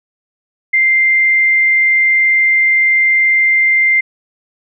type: tone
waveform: sine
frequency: 2093 Hz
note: C7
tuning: in tune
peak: -8 dBFS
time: 0.73-4.01 s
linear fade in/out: 10 ms
effects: none